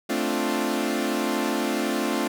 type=chord; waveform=sawtooth; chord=D minor seventh; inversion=second; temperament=equal; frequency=220 / 261.6 / 293.7 / 349.2 Hz; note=A3 / C4 / D4 / F4; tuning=0 / 0 / 0 / 0 cents; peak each=-25 dBFS; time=0.09-2.28 s; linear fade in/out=10 ms; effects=none